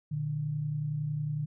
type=tone pair together; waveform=sine; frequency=119.06 / 150 Hz; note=A#2 / D3; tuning=+37 / +37 cents; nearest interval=major third; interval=400 cents; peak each=-38 / -30 dBFS; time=0.11-1.46 s; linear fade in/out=10 ms; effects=none